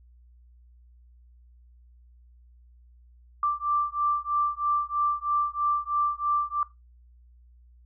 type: beating tone pair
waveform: sine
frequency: 1174.7 / 1177.8 Hz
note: D6 / D6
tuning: 0 / +5 cents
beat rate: 3.1 Hz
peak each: -27 dBFS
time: 3.43-6.63 s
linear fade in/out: 2 ms
effects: noise-tail reverb RT60 0.2 s tail -17 dB re dry + added 60 Hz sine -52 dBFS peak until 7.85 s